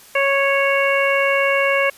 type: harmonic tone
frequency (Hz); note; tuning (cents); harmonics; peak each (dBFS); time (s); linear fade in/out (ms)
553; C#5; -4; 1 / 2 / 3 / 4 / 5; -18 / -23 / -23 / -20 / -24; 0.15-1.9; 5
effects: white hiss -45 dBFS RMS until 1.97 s + resampled to 32000 Hz